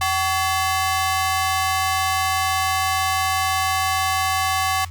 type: ring-modulated tone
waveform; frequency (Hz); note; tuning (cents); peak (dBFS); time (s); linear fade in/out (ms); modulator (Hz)
sawtooth; 946; A#5; +25; -12; 0.01-4.85; 5; 183
effects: added 86 Hz sine -32 dBFS peak until 4.9 s + Opus 48 kbps